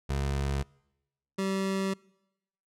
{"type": "tone pair in turn", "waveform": "25% pulse", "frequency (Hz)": [69.3, 193.03], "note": ["C#2", "G3"], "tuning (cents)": [0, -26], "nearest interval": "octave + tritone", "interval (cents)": 1774, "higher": "second", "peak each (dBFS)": -24, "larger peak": "neither", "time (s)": [[0.09, 0.63], [1.38, 1.94]], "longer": "second", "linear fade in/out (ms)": 10, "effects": ["noise-tail reverb RT60 0.9 s tail -25 dB re dry", "low-pass 10000 Hz 12 dB/octave"]}